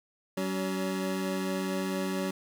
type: tone pair together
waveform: 25% pulse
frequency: 189.4 / 281.9 Hz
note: F#3 / C#4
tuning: +41 / +29 cents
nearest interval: perfect fifth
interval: 688 cents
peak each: -27 / -31 dBFS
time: 0.37-2.31 s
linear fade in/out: 5 ms
effects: none